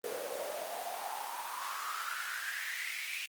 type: noise with high-pass filter sweep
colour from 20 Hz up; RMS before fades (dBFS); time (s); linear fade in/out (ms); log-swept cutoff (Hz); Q
pink; -39; 0.04-3.26; 2; 460 to 2500; 6.3
effects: Opus 24 kbps